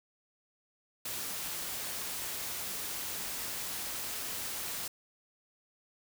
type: noise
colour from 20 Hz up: white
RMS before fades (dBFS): -38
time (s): 1.05-4.88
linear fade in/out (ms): 5
effects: none